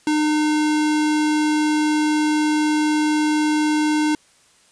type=tone; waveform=square; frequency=304 Hz; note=D#4; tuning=40 cents flat; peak=-17 dBFS; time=0.07-4.15 s; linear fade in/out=2 ms; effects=white hiss -55 dBFS RMS until 4.71 s + resampled to 22050 Hz